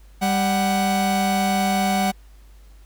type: tone pair together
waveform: 45% pulse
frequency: 197.33 / 745 Hz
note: G3 / F#5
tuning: +12 / +12 cents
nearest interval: octave + major seventh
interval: 2300 cents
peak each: -21 dBFS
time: 0.21-2.12 s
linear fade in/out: 20 ms
effects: added 50 Hz sine -44 dBFS peak until 2.85 s + pink hiss -58 dBFS RMS until 2.85 s